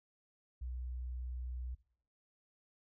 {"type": "tone", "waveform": "sine", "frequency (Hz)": 62.2, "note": "B1", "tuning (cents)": 13, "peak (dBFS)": -38, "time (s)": [0.61, 1.75], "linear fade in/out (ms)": 10, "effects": ["noise-tail reverb RT60 0.6 s tail -21 dB re dry", "tanh soft clip ceiling -34 dBFS"]}